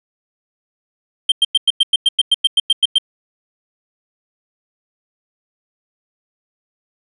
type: tone bursts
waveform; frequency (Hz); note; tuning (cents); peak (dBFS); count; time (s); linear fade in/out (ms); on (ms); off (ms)
triangle; 3158; G7; +12; -7; 14; 1.29-2.984; 5; 30; 98
effects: resampled to 24000 Hz